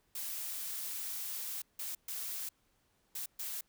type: noise bursts at uneven times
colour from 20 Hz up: blue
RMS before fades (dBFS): -40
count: 5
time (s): 0.15-1.62 / 1.79-1.95 / 2.08-2.49 / 3.15-3.26 / 3.39-3.61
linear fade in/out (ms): 5
effects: pink hiss -74 dBFS RMS until 3.68 s